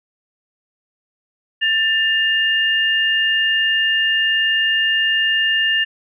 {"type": "tone pair together", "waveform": "sine", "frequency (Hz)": [1779.5, 2820], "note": ["A6", "F7"], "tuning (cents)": [19, 16], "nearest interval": "minor sixth", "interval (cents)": 797, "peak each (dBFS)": -17, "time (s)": [1.61, 5.85], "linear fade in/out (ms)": 20, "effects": []}